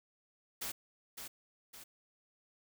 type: noise with echo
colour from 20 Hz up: white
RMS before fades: -40 dBFS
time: 0.61-0.72 s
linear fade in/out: 10 ms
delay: 560 ms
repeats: 2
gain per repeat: -6 dB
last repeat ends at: 1.84 s
effects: none

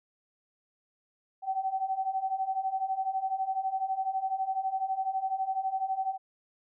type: beating tone pair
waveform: sine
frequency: 758 / 770 Hz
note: F#5 / G5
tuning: +42 / -31 cents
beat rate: 12 Hz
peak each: -33 / -30 dBFS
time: 1.42-6.18 s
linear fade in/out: 50 ms
effects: none

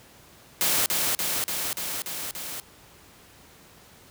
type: noise with echo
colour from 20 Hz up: white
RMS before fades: -23 dBFS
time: 0.61-0.86 s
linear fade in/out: 0 ms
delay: 290 ms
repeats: 6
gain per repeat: -2 dB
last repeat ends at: 2.6 s
effects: pink hiss -52 dBFS RMS until 4.1 s + high-pass 60 Hz 12 dB/octave

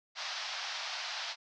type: band-pass noise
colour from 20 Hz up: white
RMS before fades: -39 dBFS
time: 0.15-1.36 s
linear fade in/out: 50 ms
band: 640 to 5500 Hz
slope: 48 dB/octave
effects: none

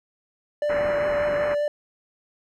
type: tone with vibrato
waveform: triangle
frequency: 587.3 Hz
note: D5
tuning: in tune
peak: -19 dBFS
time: 0.62-1.68 s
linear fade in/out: 2 ms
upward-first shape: triangle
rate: 5.1 Hz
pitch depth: 17 cents each way
type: low-pass noise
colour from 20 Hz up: white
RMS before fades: -31 dBFS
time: 0.69-1.55 s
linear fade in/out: 10 ms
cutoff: 2100 Hz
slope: 48 dB/octave
effects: none

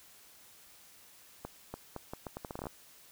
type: accelerating click train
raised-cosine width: 1 ms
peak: -25 dBFS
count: 14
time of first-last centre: 1.45-2.669 s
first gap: 290 ms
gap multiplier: 0.77
effects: white hiss -58 dBFS RMS until 3.11 s

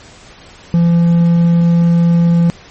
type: tone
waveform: triangle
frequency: 170 Hz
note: F3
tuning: 46 cents flat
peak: -5 dBFS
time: 0.74-2.5 s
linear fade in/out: 0 ms
effects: pink hiss -39 dBFS RMS until 2.7 s + MP3 32 kbps

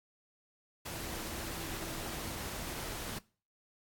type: tone in noise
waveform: sine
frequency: 328.2 Hz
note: E4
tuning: 8 cents flat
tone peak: -50 dBFS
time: 0.95-2.38 s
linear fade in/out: 10 ms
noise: pink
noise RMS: -41 dBFS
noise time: 0.85-3.19 s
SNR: -12 dB
effects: noise-tail reverb RT60 0.4 s tail -22 dB re dry + AAC 64 kbps

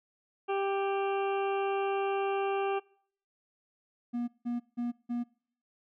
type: harmonic tone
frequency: 393.5 Hz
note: G4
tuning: 7 cents sharp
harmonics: 1 / 2 / 3 / 4 / 6 / 7 / 8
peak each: -30 / -33 / -39 / -45 / -46 / -43 / -53 dBFS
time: 0.48-2.8 s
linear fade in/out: 20 ms
type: tone bursts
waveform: triangle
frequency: 240 Hz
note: B3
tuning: 49 cents flat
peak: -28 dBFS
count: 4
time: 4.13-5.24 s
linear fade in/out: 20 ms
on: 150 ms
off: 170 ms
effects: noise-tail reverb RT60 0.6 s tail -25 dB re dry

